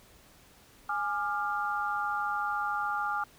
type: chord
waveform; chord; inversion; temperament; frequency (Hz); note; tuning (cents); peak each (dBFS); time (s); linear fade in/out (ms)
sine; D diminished; second; equal with one note detuned; 830.6 / 1194.5 / 1396.9; Ab5 / D6 / F6; 0 / +29 / 0; -33; 0.89-3.24; 5
effects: pink hiss -58 dBFS RMS until 3.38 s